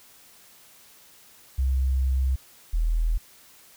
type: tone pair in turn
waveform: sine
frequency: 65.6 / 40.58 Hz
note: C2 / E1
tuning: +5 / -26 cents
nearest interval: minor sixth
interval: 831 cents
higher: first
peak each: -20 dBFS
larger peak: neither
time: 1.58-2.36 / 2.73-3.18 s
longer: first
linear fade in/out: 10 ms
effects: white hiss -53 dBFS RMS until 3.76 s